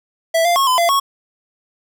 square tone with pitch steps, 659 / 695 / 1091 / 1015 / 684 / 1104 Hz, E5 / F5 / C#6 / B5 / F5 / C#6, -1 / -9 / -28 / +47 / -36 / -7 cents, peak -13 dBFS, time 0.34-1 s, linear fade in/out 10 ms, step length 110 ms, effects none

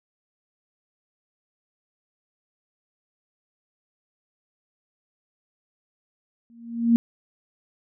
sine tone with exponential growth, 233.1 Hz, A#3, in tune, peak -11 dBFS, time 6.5-6.96 s, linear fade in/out 0 ms, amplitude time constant 100 ms, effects none

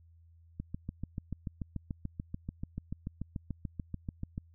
click train, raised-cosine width 5 ms, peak -24 dBFS, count 27, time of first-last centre 0.6-4.379 s, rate 6.88 Hz, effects added 83 Hz sine -57 dBFS peak until 4.54 s

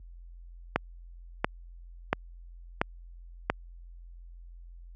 click train, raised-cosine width 0.5 ms, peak -8 dBFS, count 5, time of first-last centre 0.76-3.5 s, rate 1.46 Hz, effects added 43 Hz sine -38 dBFS peak until 4.95 s + high-pass 60 Hz 12 dB/octave

